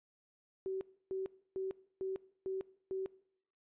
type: tone bursts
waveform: sine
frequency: 381 Hz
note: G4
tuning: 49 cents flat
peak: -35 dBFS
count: 6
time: 0.66-3.06 s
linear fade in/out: 0 ms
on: 150 ms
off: 300 ms
effects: noise-tail reverb RT60 0.7 s tail -21 dB re dry + resampled to 8000 Hz

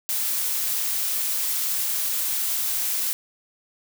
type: noise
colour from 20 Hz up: blue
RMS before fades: -25 dBFS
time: 0.09-3.13 s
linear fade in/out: 0 ms
effects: none

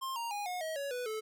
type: tone with pitch steps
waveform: square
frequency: 1059 / 932.6 / 821.3 / 723.3 / 637 / 561 / 494 / 435.1 Hz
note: C6 / A#5 / G#5 / F#5 / D#5 / C#5 / B4 / A4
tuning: +21 / +1 / -20 / -39 / +41 / +21 / 0 / -19 cents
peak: -36 dBFS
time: 0.01-1.21 s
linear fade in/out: 20 ms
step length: 150 ms
effects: none

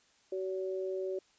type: tone pair together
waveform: sine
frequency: 377.7 / 568.9 Hz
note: F#4 / C#5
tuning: +36 / +45 cents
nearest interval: perfect fifth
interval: 709 cents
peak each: -34 / -39 dBFS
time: 0.32-1.19 s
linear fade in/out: 5 ms
effects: white hiss -67 dBFS RMS until 1.38 s + resampled to 16000 Hz

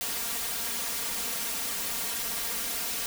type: noise with comb filter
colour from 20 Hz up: white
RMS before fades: -32 dBFS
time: 0.01-3.06 s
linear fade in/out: 0 ms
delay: 4.3 ms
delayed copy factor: +0.8
effects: none

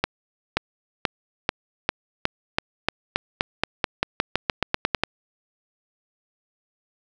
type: accelerating click train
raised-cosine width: 0.3 ms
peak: -3 dBFS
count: 21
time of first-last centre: 0.04-5.036 s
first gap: 530 ms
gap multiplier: 0.91
effects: none

